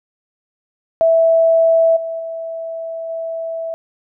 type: tone with level steps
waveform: sine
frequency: 657 Hz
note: E5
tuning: 6 cents flat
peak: -9 / -21 / -23 / -21 dBFS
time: 1.01-3.74 s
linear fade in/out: 0 ms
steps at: 1.96 / 2.19 / 3.09 s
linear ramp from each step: 10 ms
effects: none